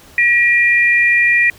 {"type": "tone pair together", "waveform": "sine", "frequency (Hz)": [1917.4, 2400], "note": ["A#6", "D7"], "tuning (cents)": [48, 37], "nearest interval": "major third", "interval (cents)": 389, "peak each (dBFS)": [-11, -13], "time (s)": [0.18, 1.5], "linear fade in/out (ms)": 2, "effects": ["pink hiss -43 dBFS RMS until 1.58 s"]}